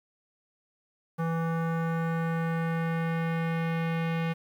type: tone with low-pass filter sweep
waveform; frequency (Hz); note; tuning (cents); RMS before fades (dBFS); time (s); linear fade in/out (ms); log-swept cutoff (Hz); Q
square; 164.9; E3; +1; -29; 1.18-4.34; 20; 1300 to 2500; 1.9
effects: 9-bit